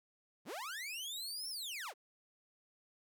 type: linear two-way sweep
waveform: sawtooth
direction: up then down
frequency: 108.8 to 5480 to 306.9 Hz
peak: -38 dBFS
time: 0.45-1.94 s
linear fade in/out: 50 ms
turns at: 1.49 s
effects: 13-bit